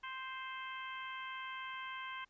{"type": "harmonic tone", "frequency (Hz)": 523.3, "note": "C5", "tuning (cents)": 0, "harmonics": [2, 3, 4, 5, 6], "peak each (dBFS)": [-45, -48, -49, -52, -52], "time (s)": [0.03, 2.25], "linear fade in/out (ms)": 10, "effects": ["pink hiss -75 dBFS RMS until 2.29 s", "resampled to 16000 Hz"]}